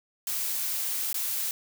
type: noise with dropouts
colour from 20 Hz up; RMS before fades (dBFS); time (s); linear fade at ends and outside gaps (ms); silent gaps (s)
blue; -30; 0.27-1.51; 1; 1.129-1.143
effects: none